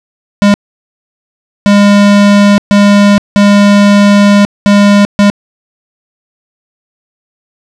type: tone bursts at uneven times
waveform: square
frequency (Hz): 203.1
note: G#3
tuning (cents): -38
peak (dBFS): -3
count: 6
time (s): 0.42-0.54 / 1.66-2.58 / 2.71-3.18 / 3.36-4.45 / 4.66-5.05 / 5.19-5.3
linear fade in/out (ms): 0
effects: low-pass 6000 Hz 12 dB/octave